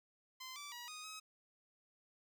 10% pulse tone with pitch steps, 1035 / 1162 / 962 / 1242 / 1274 Hz, C6 / D6 / B5 / D#6 / D#6, -19 / -19 / -46 / -3 / +41 cents, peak -39 dBFS, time 0.4-1.2 s, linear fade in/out 10 ms, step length 160 ms, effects none

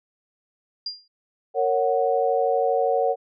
sine tone with exponential decay, 4800 Hz, D8, 37 cents sharp, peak -24 dBFS, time 0.86-1.08 s, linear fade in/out 5 ms, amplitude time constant 46 ms
sine chord, F# major, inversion first, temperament just, 462.5 / 555 / 740 Hz, A#4 / C#5 / F#5, -14 / +2 / 0 cents, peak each -23 dBFS, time 1.54-3.16 s, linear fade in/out 50 ms
effects none

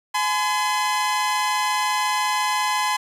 sawtooth tone pair together, 845.7 / 1020 Hz, G#5 / C6, +31 / -44 cents, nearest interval minor third, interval 325 cents, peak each -20 / -18 dBFS, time 0.14-2.97 s, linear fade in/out 10 ms, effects low-pass 11000 Hz 12 dB/octave + 8-bit

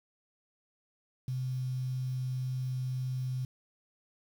sine tone with quantisation, 128.7 Hz, C3, 28 cents flat, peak -31 dBFS, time 1.28-3.45 s, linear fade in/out 2 ms, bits 9, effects none

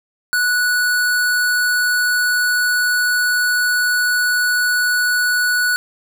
square tone, 1474 Hz, F#6, 7 cents flat, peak -15 dBFS, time 0.33-5.76 s, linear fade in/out 0 ms, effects none

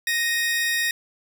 sawtooth tone pair together, 1864.7 / 2492 Hz, A#6 / D#7, 0 / +2 cents, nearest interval perfect fourth, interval 502 cents, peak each -18 / -27 dBFS, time 0.07-0.91 s, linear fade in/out 2 ms, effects none

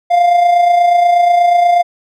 triangle tone with amplitude modulation, 700 Hz, F5, 4 cents sharp, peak -3 dBFS, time 0.1-1.83 s, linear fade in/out 20 ms, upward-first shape sine, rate 28.3 Hz, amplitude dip 45%, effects none

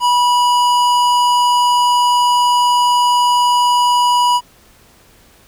sine tone with tanh clipping, 976 Hz, B5, 21 cents flat, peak -12 dBFS, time 0-4.41 s, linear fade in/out 50 ms, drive 17 dB, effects pink hiss -48 dBFS RMS until 5.47 s

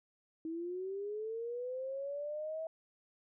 sine linear sweep, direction up, 318 to 650 Hz, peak -37 dBFS, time 0.45-2.67 s, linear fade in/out 2 ms, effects none

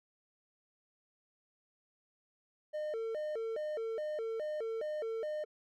triangle tone with vibrato, 523.3 Hz, C5, in tune, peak -33 dBFS, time 2.73-5.45 s, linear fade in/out 20 ms, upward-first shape square, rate 2.4 Hz, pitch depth 260 cents each way, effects none

